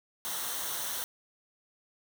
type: noise with comb filter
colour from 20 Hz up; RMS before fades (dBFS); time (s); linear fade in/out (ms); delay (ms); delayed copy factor
white; -35; 0.25-1.04; 0; 0.41; -0.6
effects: none